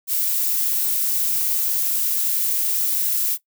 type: noise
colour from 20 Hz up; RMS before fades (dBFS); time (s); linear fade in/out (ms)
violet; -21; 0.07-3.38; 50
effects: noise-tail reverb RT60 0.1 s tail -18 dB re dry